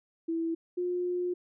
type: tone pair in turn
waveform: sine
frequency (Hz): 329.6 / 356.8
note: E4 / F4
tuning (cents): 0 / +37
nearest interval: minor second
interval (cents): 137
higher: second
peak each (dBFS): -28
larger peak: neither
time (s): 0.28-0.55 / 0.77-1.34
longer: second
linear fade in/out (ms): 10
effects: none